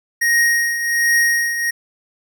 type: tone with tremolo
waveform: square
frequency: 1873 Hz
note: A#6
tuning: 8 cents sharp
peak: -12 dBFS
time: 0.21-1.71 s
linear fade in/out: 10 ms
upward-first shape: triangle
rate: 1.3 Hz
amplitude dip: 65%
effects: none